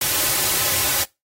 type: noise with comb filter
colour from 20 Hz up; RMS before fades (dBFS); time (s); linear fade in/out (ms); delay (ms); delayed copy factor
white; -20; 0.01-1.04; 5; 4.3; -0.55
effects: noise-tail reverb RT60 0.2 s tail -21 dB re dry + AAC 48 kbps